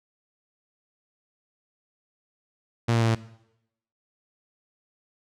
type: tone with pitch steps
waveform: sawtooth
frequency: 116.8 / 115.33 / 113.87 / 112.43 Hz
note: A#2 / A#2 / A#2 / A2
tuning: +4 / -18 / -40 / +38 cents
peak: -16 dBFS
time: 2.88-3.152 s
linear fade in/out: 10 ms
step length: 68 ms
effects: noise-tail reverb RT60 0.8 s tail -18 dB re dry + low-pass 7000 Hz 12 dB/octave